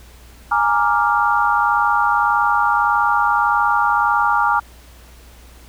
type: chord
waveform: sine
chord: Bb dominant seventh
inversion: third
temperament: equal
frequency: 830.6 / 932.3 / 1174.7 / 1396.9 Hz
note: Ab5 / Bb5 / D6 / F6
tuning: 0 / 0 / 0 / 0 cents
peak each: -19 dBFS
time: 0.51-4.6 s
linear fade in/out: 10 ms
effects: added 60 Hz sine -42 dBFS peak until 5.68 s + pink hiss -47 dBFS RMS until 5.68 s